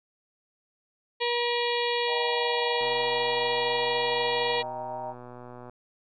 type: harmonic tone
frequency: 478.7 Hz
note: A#4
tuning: 46 cents sharp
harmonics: 1 / 2 / 4 / 5 / 6 / 7 / 8 / 9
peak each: -28 / -31 / -34 / -35 / -36 / -36 / -37 / -38 dBFS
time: 1.2-4.63 s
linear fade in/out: 20 ms
type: chord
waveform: sine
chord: Eb major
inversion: none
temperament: just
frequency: 622.3 / 777.8 / 933.4 Hz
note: Eb5 / G5 / Bb5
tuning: 0 / -14 / +2 cents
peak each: -37 dBFS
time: 2.06-5.15 s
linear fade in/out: 50 ms
type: click train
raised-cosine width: 1 ms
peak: -30 dBFS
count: 356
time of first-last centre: 2.81-5.696 s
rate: 123 Hz
effects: none